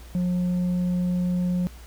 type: tone with tanh clipping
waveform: triangle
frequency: 179.2 Hz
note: F3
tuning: 45 cents sharp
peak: -22 dBFS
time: 0.15-1.67 s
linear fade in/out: 0 ms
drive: 8 dB
effects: added 60 Hz sine -41 dBFS peak until 1.86 s + pink hiss -50 dBFS RMS until 1.86 s